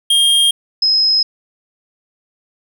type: tone pair in turn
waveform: square / sine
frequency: 3223 / 5116 Hz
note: G7 / D#8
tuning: +47 / +47 cents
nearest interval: minor sixth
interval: 800 cents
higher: second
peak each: -10 dBFS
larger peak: neither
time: 0.1-0.51 / 0.82-1.23 s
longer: neither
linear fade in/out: 5 ms
effects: none